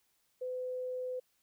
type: tone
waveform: sine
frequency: 506 Hz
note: B4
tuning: 42 cents sharp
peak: -35 dBFS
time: 0.41-1.2 s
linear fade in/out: 10 ms
effects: white hiss -75 dBFS RMS until 1.42 s